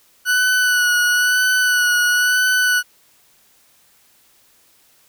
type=tone with vibrato; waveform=40% pulse; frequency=1480 Hz; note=F#6; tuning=in tune; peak=-13 dBFS; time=0.25-2.83 s; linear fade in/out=50 ms; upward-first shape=sine; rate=1 Hz; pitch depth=27 cents each way; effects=white hiss -55 dBFS RMS until 5.08 s